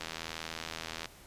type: click train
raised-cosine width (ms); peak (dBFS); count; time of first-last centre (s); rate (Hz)
0.2; -20; 86; 0.01-1.057; 81.2
effects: pink hiss -55 dBFS RMS until 1.26 s + resampled to 32000 Hz